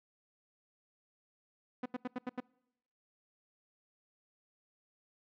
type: tone bursts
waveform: sawtooth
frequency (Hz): 250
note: B3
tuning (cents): +21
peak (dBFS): -31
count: 6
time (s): 1.83-2.403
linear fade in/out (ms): 5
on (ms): 28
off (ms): 81
effects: noise-tail reverb RT60 0.9 s tail -26 dB re dry + low-pass 2000 Hz 12 dB/octave